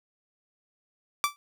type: tone with exponential decay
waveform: sawtooth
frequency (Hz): 1164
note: D6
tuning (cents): -16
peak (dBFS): -15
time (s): 1.24-1.36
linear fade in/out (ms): 0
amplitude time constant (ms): 24
effects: none